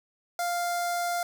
sawtooth tone with notch filter, 698.5 Hz, F5, in tune, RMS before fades -29 dBFS, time 0.39-1.23 s, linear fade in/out 2 ms, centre 2800 Hz, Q 1.3, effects 10-bit

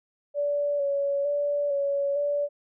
sine tone with vibrato, 570 Hz, C#5, 48 cents sharp, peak -23 dBFS, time 0.34-2.49 s, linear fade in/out 50 ms, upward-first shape square, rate 1.1 Hz, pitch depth 24 cents each way, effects none

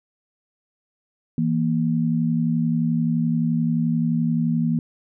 sine tone pair together, 163.65 / 235.2 Hz, E3 / A#3, -12 / +16 cents, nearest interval tritone, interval 628 cents, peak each -21 dBFS, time 1.38-4.79 s, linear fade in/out 2 ms, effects none

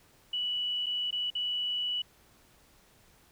sine tone with dropouts, 2952 Hz, F#7, 5 cents flat, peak -29 dBFS, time 0.33-2.02 s, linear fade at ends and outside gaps 5 ms, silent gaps 0.861-0.865 / 1.108-1.126 / 1.303-1.351 s, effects pink hiss -62 dBFS RMS until 3.31 s

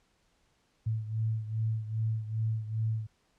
sine beating tone pair, 110 / 112.5 Hz, A2 / A2, 0 / +39 cents, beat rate 2.5 Hz, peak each -30 / -35 dBFS, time 0.86-3.07 s, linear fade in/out 10 ms, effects pink hiss -71 dBFS RMS until 3.38 s + low-pass 8000 Hz 12 dB/octave

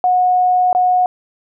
sine tone with dropouts, 729 Hz, F#5, 26 cents flat, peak -10 dBFS, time 0.04-1.06 s, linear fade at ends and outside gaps 1 ms, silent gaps 0.729-0.749 s, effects none

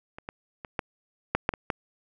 clicks, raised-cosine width 0.5 ms, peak -25 / -20 / -23 / -12 / -7 / -7 / -18 / -11 dBFS, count 8, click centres 0.185 / 0.289 / 0.648 / 0.792 / 1.35 / 1.491 / 1.538 / 1.702 s, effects none

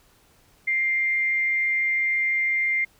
sine tone with amplitude modulation, 2102 Hz, C7, 7 cents sharp, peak -19 dBFS, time 0.67-2.85 s, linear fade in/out 10 ms, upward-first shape sine, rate 246 Hz, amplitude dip 25%, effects pink hiss -59 dBFS RMS until 2.99 s

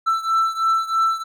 triangle beating tone pair, 1329 / 1332.1 Hz, E6 / E6, +14 / +18 cents, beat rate 3.1 Hz, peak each -17 / -20 dBFS, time 0.06-1.24 s, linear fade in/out 20 ms, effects none

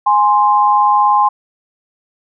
sine tone pair together, 830.6 / 1046.5 Hz, G#5 / C6, 0 / 0 cents, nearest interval major third, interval 400 cents, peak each -11 dBFS, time 0.06-1.29 s, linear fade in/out 10 ms, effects none

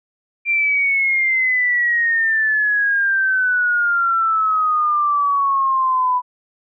sine exponential sweep, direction down, 2376 to 987.8 Hz, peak -14 dBFS, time 0.45-6.22 s, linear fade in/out 50 ms, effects none

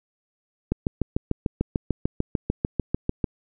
click train, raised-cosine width 3 ms, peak -9 dBFS, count 18, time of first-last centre 0.72-3.242 s, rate 6.74 Hz, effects none

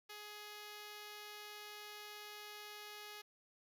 5% pulse tone, 418.3 Hz, G#4, 12 cents sharp, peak -38 dBFS, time 0.09-3.22 s, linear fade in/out 10 ms, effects none

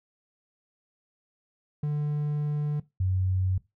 triangle / sine tone pair in turn, 148.2 / 93.36 Hz, D3 / F#2, +16 / +16 cents, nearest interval minor sixth, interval 800 cents, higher first, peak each -23 dBFS, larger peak neither, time 1.83-2.8 / 3-3.58 s, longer first, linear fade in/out 5 ms, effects noise-tail reverb RT60 0.2 s tail -18 dB re dry

